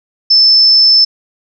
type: tone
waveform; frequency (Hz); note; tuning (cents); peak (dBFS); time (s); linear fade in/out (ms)
sine; 5274; E8; 0; -4; 0.3-1.05; 10
effects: none